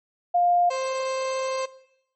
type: tone pair in turn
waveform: sine / 30% pulse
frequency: 704 / 525.6 Hz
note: F5 / C5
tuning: +14 / +8 cents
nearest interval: perfect fourth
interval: 506 cents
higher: first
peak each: -17 / -23 dBFS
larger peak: first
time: 0.34-0.7 / 0.7-1.66 s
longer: second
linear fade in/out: 10 ms
effects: noise-tail reverb RT60 0.8 s tail -17 dB re dry + MP3 32 kbps